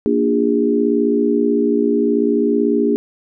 sine chord, Bb dominant seventh, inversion none, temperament equal with one note detuned, 233.1 / 293.7 / 349.2 / 407.5 Hz, Bb3 / D4 / F4 / Ab4, 0 / 0 / 0 / -33 cents, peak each -18 / -18 / -23 / -17 dBFS, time 0.06-2.96 s, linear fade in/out 0 ms, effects none

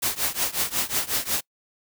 white noise with tremolo, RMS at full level -22 dBFS, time 0.02-1.41 s, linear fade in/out 10 ms, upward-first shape triangle, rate 5.5 Hz, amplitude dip 95%, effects noise-tail reverb RT60 0.1 s tail -25 dB re dry

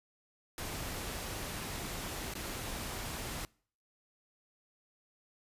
pink noise with dropouts, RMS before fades -40 dBFS, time 0.58-3.45 s, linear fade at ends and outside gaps 1 ms, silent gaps 2.338-2.352 s, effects noise-tail reverb RT60 0.5 s tail -25 dB re dry + resampled to 32000 Hz

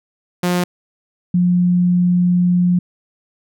sawtooth / sine tone pair in turn, 177.9 / 177.9 Hz, F3 / F3, +32 / +32 cents, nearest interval unison, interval 0 cents, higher neither, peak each -11 dBFS, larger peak neither, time 0.43-0.64 / 1.34-2.79 s, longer second, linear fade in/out 5 ms, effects none

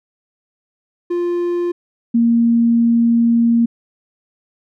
triangle / sine tone pair in turn, 349.2 / 233.1 Hz, F4 / A#3, 0 / 0 cents, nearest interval perfect fifth, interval 700 cents, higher first, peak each -14 / -10 dBFS, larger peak second, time 1.1-1.72 / 2.14-3.66 s, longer second, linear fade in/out 10 ms, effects none

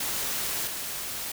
white noise with level steps, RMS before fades -30 / -34 dBFS, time 0-1.32 s, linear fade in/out 5 ms, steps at 0.67 s, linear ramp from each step 5 ms, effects none

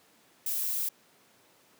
violet noise, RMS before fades -31 dBFS, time 0.46-0.89 s, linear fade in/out 5 ms, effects pink hiss -62 dBFS RMS until 1.79 s + high-pass 200 Hz 12 dB/octave

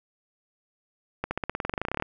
accelerating click train, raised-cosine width 0.5 ms, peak -13 dBFS, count 19, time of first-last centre 1.24-2.024 s, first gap 70 ms, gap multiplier 0.94, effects none

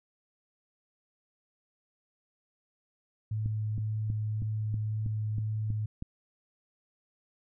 sine tone with vibrato, 107.8 Hz, A2, 35 cents flat, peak -29 dBFS, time 3.31-5.86 s, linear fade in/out 5 ms, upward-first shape sine, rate 1.9 Hz, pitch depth 8 cents each way
click train, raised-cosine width 5 ms, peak -24 dBFS, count 9, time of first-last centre 3.46-6.024 s, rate 3.12 Hz
effects none

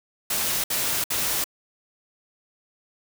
white noise bursts, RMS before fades -25 dBFS, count 3, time 0.3-1.442 s, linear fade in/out 5 ms, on 340 ms, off 61 ms, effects none

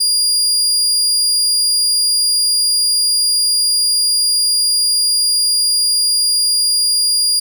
30% pulse tone, 4829 Hz, D8, 47 cents sharp, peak -9 dBFS, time 0-7.4 s, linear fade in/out 10 ms, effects none

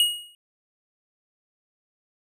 square tone with exponential decay, 2885 Hz, F#7, 44 cents flat, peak -15 dBFS, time 0-0.35 s, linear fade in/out 1 ms, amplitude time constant 76 ms, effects none

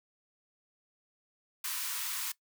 white high-pass noise, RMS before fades -36 dBFS, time 1.64-2.32 s, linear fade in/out 5 ms, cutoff 910 Hz, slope 96 dB/octave, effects noise-tail reverb RT60 0.1 s tail -19 dB re dry

